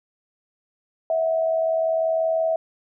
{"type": "tone pair together", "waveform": "sine", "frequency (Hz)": [648.5, 729], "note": ["E5", "F#5"], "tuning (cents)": [-28, -26], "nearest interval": "major second", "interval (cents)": 202, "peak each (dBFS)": [-19, -30], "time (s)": [1.1, 2.56], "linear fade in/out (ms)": 2, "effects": []}